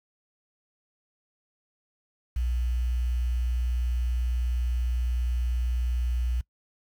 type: tone with quantisation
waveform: sine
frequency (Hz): 60.7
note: B1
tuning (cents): -29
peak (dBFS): -24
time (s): 2.36-6.41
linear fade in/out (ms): 5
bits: 8
effects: noise-tail reverb RT60 0.1 s tail -22 dB re dry